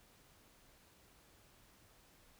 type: silence
effects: pink hiss -66 dBFS RMS until 2.39 s